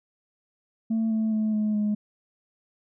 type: tone with pitch steps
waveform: sine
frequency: 223.6 / 220 / 216.5 / 213 / 209.6 Hz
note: A3 / A3 / A3 / G#3 / G#3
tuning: +28 / 0 / -28 / +44 / +16 cents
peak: -20 dBFS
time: 0.9-1.95 s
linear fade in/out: 10 ms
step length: 210 ms
effects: tanh soft clip ceiling -20 dBFS